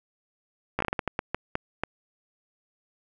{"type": "slowing click train", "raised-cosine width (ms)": 0.5, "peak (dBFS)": -11, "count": 12, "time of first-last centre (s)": [0.79, 1.836], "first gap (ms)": 14, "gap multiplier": 1.35, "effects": []}